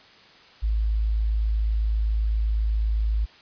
sine tone, 53.9 Hz, A1, 35 cents flat, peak -20 dBFS, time 0.62-3.26 s, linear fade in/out 20 ms, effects white hiss -51 dBFS RMS until 3.41 s + resampled to 11025 Hz

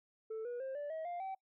sine tone with pitch steps, 441.3 / 484 / 530.9 / 582.3 / 638.7 / 700.5 / 768.3 Hz, A4 / B4 / C5 / D5 / D#5 / F5 / G5, +5 / -35 / +25 / -15 / +45 / +5 / -35 cents, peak -36 dBFS, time 0.3-1.35 s, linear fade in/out 10 ms, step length 150 ms, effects noise-tail reverb RT60 0.1 s tail -25 dB re dry + tanh soft clip ceiling -38 dBFS

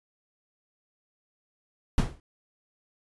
brown noise with exponential decay, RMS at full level -18 dBFS, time 1.98-2.2 s, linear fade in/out 1 ms, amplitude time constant 46 ms, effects resampled to 24000 Hz

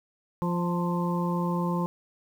harmonic tone with a mistuned harmonic, 174.2 Hz, F3, 4 cents flat, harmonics 1 / 2 / 3 / 5 / 6, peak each -26 / -34 / -36 / -35 / -34 dBFS, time 0.42-1.86 s, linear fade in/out 0 ms, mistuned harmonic 5, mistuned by +30 cents, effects 9-bit

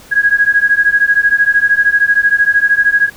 sine beating tone pair, 1645 / 1658 Hz, G#6 / G#6, -17 / -3 cents, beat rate 13 Hz, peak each -11 dBFS, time 0.11-3.1 s, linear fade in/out 20 ms, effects pink hiss -39 dBFS RMS until 3.16 s

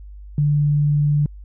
sine tone, 146.83 Hz, D3, in tune, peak -14 dBFS, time 0.38-1.26 s, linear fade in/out 2 ms, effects added 50 Hz sine -35 dBFS peak until 1.44 s

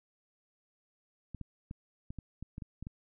clicks, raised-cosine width 5 ms, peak -29 dBFS, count 10, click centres 1.347 / 1.413 / 1.711 / 2.105 / 2.187 / 2.426 / 2.581 / 2.622 / 2.826 / 2.869 s, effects none

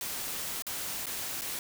white noise with dropouts, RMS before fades -36 dBFS, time 0.01-1.59 s, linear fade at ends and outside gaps 1 ms, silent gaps 0.622-0.667 / 1.058-1.067 / 1.411-1.418 s, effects none

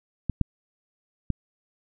clicks, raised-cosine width 5 ms, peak -13 / -8 / -12 dBFS, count 3, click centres 0.297 / 0.413 / 1.303 s, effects none

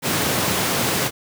pink high-pass noise, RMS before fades -21 dBFS, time 0.02-1.11 s, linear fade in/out 50 ms, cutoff 100 Hz, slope 24 dB/octave, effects none

